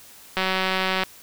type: click train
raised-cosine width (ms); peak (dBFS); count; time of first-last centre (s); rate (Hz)
0.3; -7; 126; 0.37-1.035; 188
effects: white hiss -47 dBFS RMS until 1.22 s